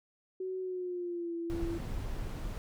sine tone with pitch glide, 373.8 to 336.9 Hz, F#4 to E4, +18 to +38 cents, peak -34 dBFS, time 0.4-1.78 s, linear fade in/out 5 ms, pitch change -180 cents, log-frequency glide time 0.6-1.35 s
brown noise, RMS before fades -37 dBFS, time 1.5-2.58 s, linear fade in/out 0 ms
effects none

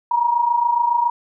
sine tone pair together, 928.8 / 956 Hz, A#5 / A#5, -7 / +43 cents, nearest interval unison, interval 50 cents, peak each -21 / -16 dBFS, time 0.11-1.1 s, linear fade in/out 5 ms, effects none

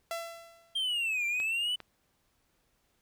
sawtooth tone with exponential decay, 672 Hz, E5, 33 cents sharp, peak -28 dBFS, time 0.11-0.85 s, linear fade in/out 1 ms, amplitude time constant 160 ms
triangle linear two-way sweep, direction down then up, 3211 to 2349 to 3014 Hz, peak -27 dBFS, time 0.75-1.76 s, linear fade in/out 10 ms, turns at 1.26 s
clicks, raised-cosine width 0.3 ms, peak -27 dBFS, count 2, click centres 1.401 / 1.803 s
effects pink hiss -73 dBFS RMS until 3.01 s

